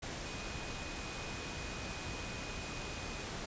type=tone in noise; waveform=sine; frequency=2489 Hz; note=D#7; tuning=in tune; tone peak=-50 dBFS; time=0.25-3.24 s; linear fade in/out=10 ms; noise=pink; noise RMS=-42 dBFS; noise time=0.02-3.46 s; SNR=-11 dB; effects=resampled to 16000 Hz